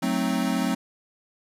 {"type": "chord", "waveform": "square", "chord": "F# diminished seventh", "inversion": "none", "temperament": "equal", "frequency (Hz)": [185, 220, 261.6, 311.1], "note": ["F#3", "A3", "C4", "Eb4"], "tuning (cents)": [0, 0, 0, 0], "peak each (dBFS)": [-29, -29, -27, -33], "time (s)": [0.02, 0.75], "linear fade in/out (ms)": 10, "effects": ["resampled to 32000 Hz", "9-bit"]}